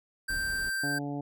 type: tone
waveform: square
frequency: 1568 Hz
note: G6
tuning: in tune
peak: -30 dBFS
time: 0.28-0.99 s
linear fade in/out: 10 ms
type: noise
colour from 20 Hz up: brown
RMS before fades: -41 dBFS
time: 0.29-0.7 s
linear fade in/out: 10 ms
type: harmonic tone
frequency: 143.3 Hz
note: D3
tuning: 42 cents flat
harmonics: 1 / 2 / 3 / 4 / 5 / 6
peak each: -37 / -34 / -44 / -45 / -42 / -48 dBFS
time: 0.83-1.21 s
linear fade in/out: 5 ms
effects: none